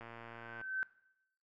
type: click train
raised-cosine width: 0.5 ms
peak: -34 dBFS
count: 71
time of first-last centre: 0.01-0.613 s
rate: 116 Hz
type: tone with exponential growth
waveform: sine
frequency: 1537 Hz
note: G6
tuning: 35 cents flat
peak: -31 dBFS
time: 0.14-0.83 s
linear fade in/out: 0 ms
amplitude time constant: 150 ms
effects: noise-tail reverb RT60 0.8 s tail -19 dB re dry